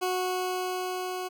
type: tone with level ramp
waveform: 20% pulse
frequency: 367.2 Hz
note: F#4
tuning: 13 cents flat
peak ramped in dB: -21 to -27 dBFS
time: 0.01-1.29 s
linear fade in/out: 20 ms
effects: none